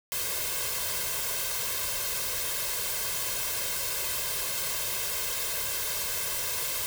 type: noise with comb filter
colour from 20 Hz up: white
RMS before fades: -31 dBFS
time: 0.12-6.86 s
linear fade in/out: 0 ms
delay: 1.9 ms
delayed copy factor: +0.8
effects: none